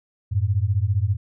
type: beating tone pair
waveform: sine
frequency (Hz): 92.5 / 107.5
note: F#2 / A2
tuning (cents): 0 / -40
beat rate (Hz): 15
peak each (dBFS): -21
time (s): 0.31-1.17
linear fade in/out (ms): 20
effects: none